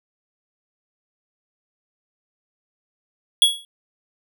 square tone with exponential decay, 3345 Hz, G#7, 12 cents sharp, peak -8 dBFS, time 3.42-3.65 s, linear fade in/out 1 ms, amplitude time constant 49 ms, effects none

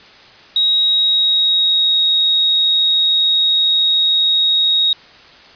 sine tone with pitch glide, 3800 to 3767 Hz, A#7 to A#7, +33 to +17 cents, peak -11 dBFS, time 0.56-4.93 s, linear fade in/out 2 ms, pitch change -16 cents, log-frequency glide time 0.85-2.01 s, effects white hiss -42 dBFS RMS until 5.55 s + resampled to 11025 Hz

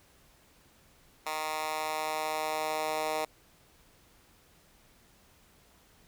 10% pulse tone with high-pass filter sweep, 155.56 Hz, D#3, in tune, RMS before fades -33 dBFS, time 1.26-3.25 s, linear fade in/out 5 ms, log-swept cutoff 960 to 590 Hz, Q 1.3, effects pink hiss -62 dBFS RMS until 6.07 s

